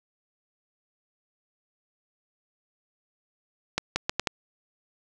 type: accelerating click train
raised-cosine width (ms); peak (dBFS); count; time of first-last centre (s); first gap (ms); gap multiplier
0.2; -7; 5; 3.78-4.272; 180; 0.75
effects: none